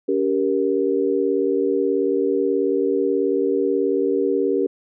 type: chord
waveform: sine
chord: G diminished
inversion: second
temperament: just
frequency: 282.2 / 392 / 470.4 Hz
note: Db4 / G4 / Bb4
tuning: +31 / 0 / +16 cents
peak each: -23 / -20 / -22 dBFS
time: 0.08-4.67 s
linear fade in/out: 10 ms
effects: none